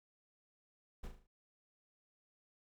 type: noise with echo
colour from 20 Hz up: brown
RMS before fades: -43 dBFS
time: 1.03-1.08 s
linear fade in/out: 10 ms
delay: 38 ms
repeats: 5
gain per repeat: -6 dB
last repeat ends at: 1.27 s
effects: none